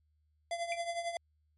square tone with tremolo, 683 Hz, F5, 39 cents flat, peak -32 dBFS, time 0.51-1.17 s, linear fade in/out 2 ms, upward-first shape triangle, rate 11 Hz, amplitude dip 75%
sine tone with exponential decay, 2349 Hz, D7, in tune, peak -31 dBFS, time 0.72-0.81 s, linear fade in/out 1 ms, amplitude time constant 18 ms
effects added 76 Hz sine -70 dBFS peak until 1.57 s + MP3 48 kbps

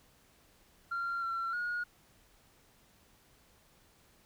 sine tone with pitch steps, 1382 / 1357 / 1441 Hz, F6 / E6 / F#6, -19 / +50 / -46 cents, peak -31 dBFS, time 0.91-1.84 s, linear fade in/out 10 ms, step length 310 ms, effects tanh soft clip ceiling -30 dBFS + pink hiss -65 dBFS RMS until 4.25 s

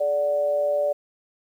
sine tone with amplitude modulation, 583 Hz, D5, 13 cents flat, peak -17 dBFS, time 0-0.93 s, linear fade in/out 10 ms, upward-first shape sine, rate 159 Hz, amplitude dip 55%, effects 9-bit

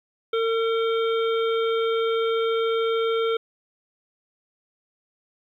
harmonic tone, 453.4 Hz, A#4, 48 cents flat, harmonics 1 / 3 / 5 / 7 / 8, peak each -21 / -29 / -37 / -35 / -39 dBFS, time 0.33-3.37 s, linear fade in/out 5 ms, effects 10-bit

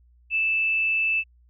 sine tone with amplitude modulation, 2637 Hz, E7, in tune, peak -19 dBFS, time 0.3-1.24 s, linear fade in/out 50 ms, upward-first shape sine, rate 207 Hz, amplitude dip 25%, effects added 60 Hz sine -54 dBFS peak until 1.49 s

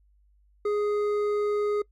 sine tone with hard clipping, 415.3 Hz, G#4, in tune, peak -25 dBFS, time 0.65-1.82 s, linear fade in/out 5 ms, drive 7 dB, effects noise-tail reverb RT60 0.1 s tail -23 dB re dry + added 50 Hz sine -59 dBFS peak until 1.91 s

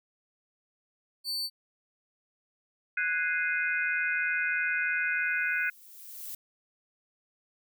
40% pulse tone, 4500 Hz, C#8, 25 cents sharp, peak -29 dBFS, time 1.24-1.5 s, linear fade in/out 50 ms
sine chord, Ab dominant seventh, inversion third, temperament equal with one note detuned, 1480 / 1643.1 / 2093 / 2489 Hz, Gb6 / Ab6 / C7 / Eb7, 0 / -19 / 0 / 0 cents, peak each -29 / -34 / -34 / -33 dBFS, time 2.97-5.7 s, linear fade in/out 5 ms
violet noise with exponential growth, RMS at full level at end -38 dBFS, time 4.97-6.35 s, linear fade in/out 5 ms, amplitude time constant 300 ms
effects none

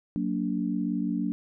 sine chord, Gb augmented, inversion none, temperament just, 185 / 231.2 / 289.1 Hz, Gb3 / Bb3 / D4, 0 / -14 / -27 cents, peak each -30 dBFS, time 0.16-1.32 s, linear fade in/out 0 ms, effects none

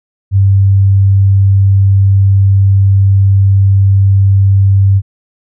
sine tone, 97.9 Hz, G2, 2 cents flat, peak -4 dBFS, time 0.31-5.02 s, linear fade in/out 50 ms, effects none

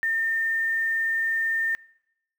sine tone with quantisation, 1811 Hz, A6, 49 cents sharp, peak -22 dBFS, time 0.03-1.75 s, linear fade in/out 0 ms, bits 8, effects noise-tail reverb RT60 0.8 s tail -23 dB re dry

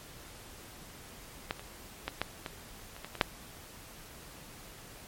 clicks, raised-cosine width 0.3 ms, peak -15 / -28 / -16 / -13 / -20 / -30 / -24 / -24 / -6 dBFS, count 9, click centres 1.509 / 1.595 / 2.08 / 2.216 / 2.462 / 2.965 / 3.046 / 3.153 / 3.212 s, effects pink hiss -50 dBFS RMS until 5.07 s + MP3 64 kbps

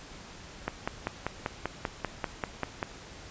click train, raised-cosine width 0.5 ms, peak -14 dBFS, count 12, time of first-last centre 0.68-2.828 s, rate 5.12 Hz, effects pink hiss -47 dBFS RMS until 3.3 s + resampled to 16000 Hz

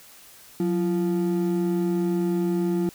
triangle ring-modulated tone, 262 Hz, C4, 2 cents sharp, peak -16 dBFS, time 0.6-2.89 s, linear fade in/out 0 ms, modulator 80.3 Hz, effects white hiss -49 dBFS RMS until 2.94 s

